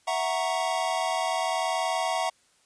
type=chord; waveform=square; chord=F# dominant seventh; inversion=third; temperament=equal; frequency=659.3 / 740 / 932.3 / 1108.7 Hz; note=E5 / F#5 / A#5 / C#6; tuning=0 / 0 / 0 / 0 cents; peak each=-31 / -30 / -32 / -35 dBFS; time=0.07-2.3 s; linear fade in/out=10 ms; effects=white hiss -64 dBFS RMS until 2.65 s + resampled to 22050 Hz